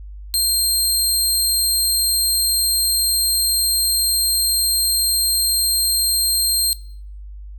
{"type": "tone", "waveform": "20% pulse", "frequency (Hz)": 4186, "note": "C8", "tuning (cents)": 0, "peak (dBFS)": -10, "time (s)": [0.34, 6.73], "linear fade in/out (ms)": 0, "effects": ["noise-tail reverb RT60 0.6 s tail -21 dB re dry", "added 50 Hz sine -32 dBFS peak until 7.58 s"]}